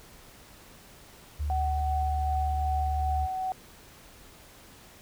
sine tone, 73.42 Hz, D2, in tune, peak -27 dBFS, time 1.39-3.27 s, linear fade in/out 20 ms
sine tone with tremolo, 751 Hz, F#5, 26 cents sharp, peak -27 dBFS, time 1.5-3.52 s, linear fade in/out 0 ms, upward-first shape sine, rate 2.6 Hz, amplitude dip 25%
effects pink hiss -52 dBFS RMS until 5.01 s

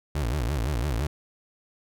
30% pulse tone with vibrato, 64.8 Hz, C2, 16 cents flat, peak -22 dBFS, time 0.15-1.07 s, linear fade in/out 5 ms, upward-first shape sine, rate 5.9 Hz, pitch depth 300 cents each way, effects none

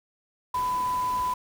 sine tone in noise, 1000 Hz, B5, 21 cents sharp, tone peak -24 dBFS, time 0.54-1.34 s, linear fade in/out 5 ms, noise pink, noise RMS -41 dBFS, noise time 0.54-1.34 s, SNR +14 dB, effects none

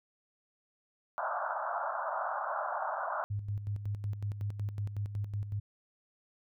pink band-pass noise, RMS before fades -35 dBFS, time 1.18-3.24 s, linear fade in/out 0 ms, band 590 to 1500 Hz, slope 96 dB/octave
sine tone with tremolo, 102.4 Hz, G#2, 24 cents flat, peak -31 dBFS, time 3.3-5.6 s, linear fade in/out 10 ms, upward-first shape square, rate 5.4 Hz, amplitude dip 60%
effects none

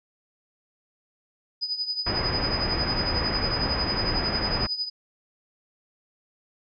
sine tone with tremolo, 4978 Hz, D#8, in tune, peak -23 dBFS, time 1.61-4.9 s, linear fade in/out 20 ms, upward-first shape triangle, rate 11 Hz, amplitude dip 80%
pink low-pass noise, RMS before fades -28 dBFS, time 2.06-4.67 s, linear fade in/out 10 ms, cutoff 2300 Hz, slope 24 dB/octave
effects none

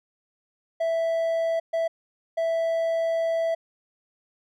triangle tone bursts at uneven times, 659.3 Hz, E5, in tune, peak -20 dBFS, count 3, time 0.8-1.6 / 1.73-1.88 / 2.37-3.55 s, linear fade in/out 10 ms, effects none

